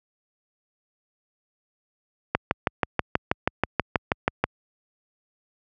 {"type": "click train", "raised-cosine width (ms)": 0.5, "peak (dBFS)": -4, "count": 14, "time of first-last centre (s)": [2.35, 4.44], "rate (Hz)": 6.22, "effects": ["high-pass 60 Hz 12 dB/octave"]}